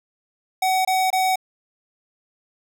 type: tone bursts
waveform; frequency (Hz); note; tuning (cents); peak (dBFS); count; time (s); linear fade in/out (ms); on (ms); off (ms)
square; 752; F#5; +28; -18; 3; 0.62-1.358; 5; 230; 24
effects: none